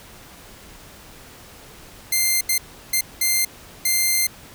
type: tone bursts at uneven times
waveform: 5% pulse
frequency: 2093 Hz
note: C7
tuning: in tune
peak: -7 dBFS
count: 5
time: 2.12-2.41 / 2.49-2.58 / 2.93-3.01 / 3.21-3.45 / 3.85-4.27 s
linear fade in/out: 5 ms
effects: pink hiss -44 dBFS RMS until 4.54 s